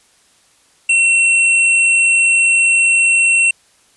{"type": "tone", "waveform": "square", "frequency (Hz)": 2715, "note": "F7", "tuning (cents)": -50, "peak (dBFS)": -10, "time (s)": [0.89, 3.51], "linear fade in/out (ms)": 5, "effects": ["white hiss -53 dBFS RMS until 3.96 s", "resampled to 24000 Hz"]}